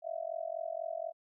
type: tone with amplitude modulation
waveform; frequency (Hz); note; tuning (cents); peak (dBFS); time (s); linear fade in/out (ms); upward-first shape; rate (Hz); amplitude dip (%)
sine; 659.3; E5; 0; -31; 0.02-1.13; 50; sine; 44.1; 100
effects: none